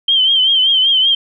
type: tone with vibrato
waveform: sine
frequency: 3130 Hz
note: G7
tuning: 3 cents flat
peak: -9 dBFS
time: 0.08-1.15 s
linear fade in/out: 5 ms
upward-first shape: triangle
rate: 5.2 Hz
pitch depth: 80 cents each way
effects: none